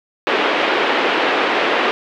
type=band-pass noise; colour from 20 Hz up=pink; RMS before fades=-17 dBFS; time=0.27-1.91 s; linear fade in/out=0 ms; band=320 to 3200 Hz; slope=24 dB/octave; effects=none